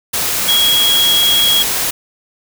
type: tone in noise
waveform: sine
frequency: 3309 Hz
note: G#7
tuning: 7 cents flat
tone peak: -10 dBFS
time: 0.48-1.63 s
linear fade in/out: 10 ms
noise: white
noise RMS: -17 dBFS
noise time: 0.13-1.91 s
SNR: +4 dB
effects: none